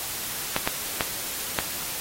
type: clicks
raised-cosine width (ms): 0.3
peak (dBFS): -6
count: 4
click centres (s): 0.564 / 0.675 / 1.008 / 1.588
effects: white hiss -32 dBFS RMS until 2 s + AAC 48 kbps